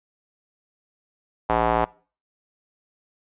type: tone with band-pass filter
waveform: square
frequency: 57.1 Hz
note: A#1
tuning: 35 cents flat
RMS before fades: -21 dBFS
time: 1.49-1.85 s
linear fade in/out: 5 ms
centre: 840 Hz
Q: 2.2
effects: noise-tail reverb RT60 0.4 s tail -23 dB re dry + resampled to 8000 Hz